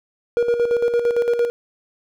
triangle tone with tremolo, 475.4 Hz, A#4, 34 cents sharp, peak -12 dBFS, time 0.37-1.5 s, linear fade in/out 0 ms, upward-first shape square, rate 8.8 Hz, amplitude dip 55%, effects none

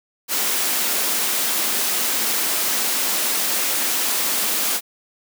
white high-pass noise, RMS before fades -21 dBFS, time 0.28-4.81 s, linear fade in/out 50 ms, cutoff 190 Hz, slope 48 dB/octave, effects none

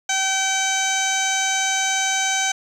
15% pulse tone with low-pass filter, 769 Hz, G5, 33 cents flat, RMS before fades -21 dBFS, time 0.09-2.52 s, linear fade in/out 5 ms, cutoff 6000 Hz, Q 8.7, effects 8-bit

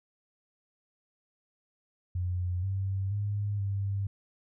sine tone with pitch steps, 89.8 / 96.7 / 102.5 / 99.1 Hz, F2 / G2 / G#2 / G2, +49 / -23 / -22 / +19 cents, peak -28 dBFS, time 2.15-4.07 s, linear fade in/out 5 ms, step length 480 ms, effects none

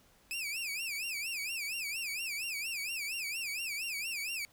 sawtooth tone with vibrato, 2500 Hz, D#7, 8 cents sharp, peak -32 dBFS, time 0.31-4.45 s, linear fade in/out 0 ms, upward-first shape sine, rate 4.3 Hz, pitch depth 190 cents each way, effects pink hiss -65 dBFS RMS until 4.52 s

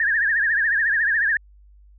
sine tone with vibrato, 1726 Hz, A6, 34 cents flat, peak -17 dBFS, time 0-1.37 s, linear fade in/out 2 ms, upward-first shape triangle, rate 14 Hz, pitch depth 160 cents each way, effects added 50 Hz sine -47 dBFS peak until 1.98 s

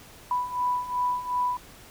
sine beating tone pair, 987.8 / 990.5 Hz, B5 / B5, 0 / +5 cents, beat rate 2.7 Hz, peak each -30 / -26 dBFS, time 0.31-1.57 s, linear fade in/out 2 ms, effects pink hiss -49 dBFS RMS until 1.9 s

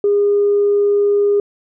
sine tone, 407.6 Hz, G#4, 32 cents flat, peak -10 dBFS, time 0.04-1.4 s, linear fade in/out 2 ms, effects tanh soft clip ceiling -6 dBFS

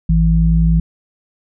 sine tone pair together, 54.96 / 163.9 Hz, A1 / E3, -1 / -10 cents, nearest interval octave + perfect fifth, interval 1891 cents, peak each -12 dBFS, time 0.09-0.8 s, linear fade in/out 5 ms, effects none

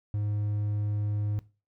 triangle tone, 104.1 Hz, G#2, 5 cents sharp, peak -25 dBFS, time 0.14-1.39 s, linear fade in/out 0 ms, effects noise-tail reverb RT60 0.3 s tail -18 dB re dry

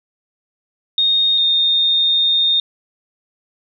sine tone pair in turn, 3700 / 3666 Hz, A#7 / A#7, -14 / -30 cents, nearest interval unison, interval 16 cents, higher first, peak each -12 dBFS, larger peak neither, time 0.98-1.38 / 1.38-2.6 s, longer second, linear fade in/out 2 ms, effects none

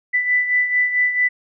sine beating tone pair, 1986 / 1990.5 Hz, B6 / B6, +9 / +13 cents, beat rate 4.5 Hz, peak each -16 / -23 dBFS, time 0.13-1.29 s, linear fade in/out 20 ms, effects none

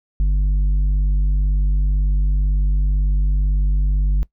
sine tone with tanh clipping, 49 Hz, G1, in tune, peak -15 dBFS, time 0.2-4.23 s, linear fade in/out 0 ms, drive 6 dB, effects noise-tail reverb RT60 0.1 s tail -20 dB re dry

